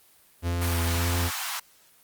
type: tone with vibrato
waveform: 45% pulse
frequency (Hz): 85.7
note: F2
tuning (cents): -32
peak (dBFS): -24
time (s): 0.42-1.31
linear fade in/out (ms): 50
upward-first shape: triangle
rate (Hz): 1.7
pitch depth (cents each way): 26
type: high-pass noise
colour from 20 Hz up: pink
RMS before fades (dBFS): -32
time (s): 0.61-1.6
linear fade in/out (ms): 10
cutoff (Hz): 790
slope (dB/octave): 48
effects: white hiss -58 dBFS RMS until 2.03 s + Opus 32 kbps